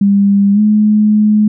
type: tone with pitch glide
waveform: sine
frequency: 200 to 211.9 Hz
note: G3 to G#3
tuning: +35 to +35 cents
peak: -6 dBFS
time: 0.01-1.48 s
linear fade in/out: 5 ms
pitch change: +100 cents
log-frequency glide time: 0.53-0.6 s
effects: none